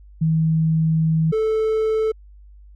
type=tone pair in turn; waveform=sine / triangle; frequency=160 / 438.4 Hz; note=D#3 / A4; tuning=+49 / -6 cents; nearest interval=octave + perfect fourth; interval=1745 cents; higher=second; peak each=-15 dBFS; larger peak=neither; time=0.21-1.32 / 1.32-2.12 s; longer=first; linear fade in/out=10 ms; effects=added 50 Hz sine -42 dBFS peak until 2.75 s